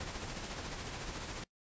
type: noise with tremolo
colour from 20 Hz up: pink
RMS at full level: -40 dBFS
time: 0-1.44 s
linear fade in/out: 5 ms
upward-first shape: triangle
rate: 14 Hz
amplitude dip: 45%
effects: noise-tail reverb RT60 0.1 s tail -23 dB re dry + resampled to 16000 Hz